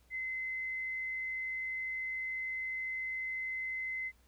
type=tone; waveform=sine; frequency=2053 Hz; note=C7; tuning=33 cents flat; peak=-35 dBFS; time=0.1-4.12 s; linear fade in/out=50 ms; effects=added 60 Hz sine -64 dBFS peak until 4.27 s + pink hiss -70 dBFS RMS until 4.27 s